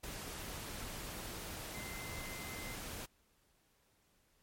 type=tone in noise; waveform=sine; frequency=2070 Hz; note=C7; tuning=19 cents flat; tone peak=-49 dBFS; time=1.74-2.75 s; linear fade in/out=10 ms; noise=pink; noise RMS=-45 dBFS; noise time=0.03-3.06 s; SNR=-7 dB; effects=pink hiss -73 dBFS RMS until 4.42 s + MP3 64 kbps